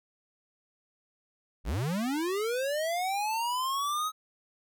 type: linear sweep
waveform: square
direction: up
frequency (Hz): 36.71 to 1282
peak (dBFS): -29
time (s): 1.64-4.12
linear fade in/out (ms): 50
effects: none